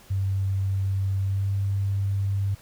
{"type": "tone with pitch glide", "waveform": "sine", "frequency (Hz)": [96.9, 98.71], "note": ["G2", "G2"], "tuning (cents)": [-20, 13], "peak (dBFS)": -22, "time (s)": [0.1, 2.55], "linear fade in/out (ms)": 10, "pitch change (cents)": 33, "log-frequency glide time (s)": [1.23, 1.5], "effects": ["pink hiss -52 dBFS RMS until 2.61 s"]}